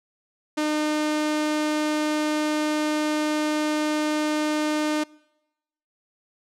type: tone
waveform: sawtooth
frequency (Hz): 303.9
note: D#4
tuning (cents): -41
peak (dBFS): -18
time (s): 0.57-5.04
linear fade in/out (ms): 10
effects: noise-tail reverb RT60 0.9 s tail -24 dB re dry + low-pass 9000 Hz 12 dB/octave